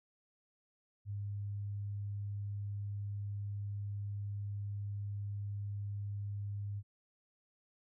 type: tone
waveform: sine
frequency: 101.6 Hz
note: G#2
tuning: 38 cents flat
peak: -37 dBFS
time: 1.05-6.83 s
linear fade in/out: 50 ms
effects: none